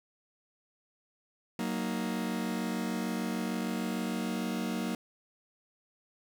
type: chord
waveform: 40% pulse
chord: D# minor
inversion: first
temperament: just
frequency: 186.68 / 233.3 / 311.1 Hz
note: F#3 / A#3 / D#4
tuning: +16 / +2 / 0 cents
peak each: -35 / -33 / -38 dBFS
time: 1.59-4.95 s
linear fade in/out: 2 ms
effects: none